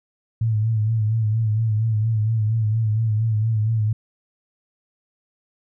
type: tone with vibrato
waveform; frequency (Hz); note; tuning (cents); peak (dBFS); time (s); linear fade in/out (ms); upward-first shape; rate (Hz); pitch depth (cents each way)
sine; 110; A2; 0; -17; 0.41-3.93; 5; sine; 4.3; 61
effects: none